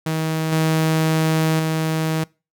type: tone with level steps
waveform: sawtooth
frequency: 159.1 Hz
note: D#3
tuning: 39 cents sharp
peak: -16 / -12 / -15 dBFS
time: 0.06-2.24 s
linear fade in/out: 5 ms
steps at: 0.52 / 1.59 s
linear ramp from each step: 5 ms
effects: noise-tail reverb RT60 0.3 s tail -24 dB re dry